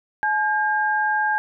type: tone pair together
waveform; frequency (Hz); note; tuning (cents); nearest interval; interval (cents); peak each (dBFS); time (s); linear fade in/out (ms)
sine; 852.3 / 1609; G#5 / G6; +45 / +45; major seventh; 1100; -21; 0.23-1.38; 0
effects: none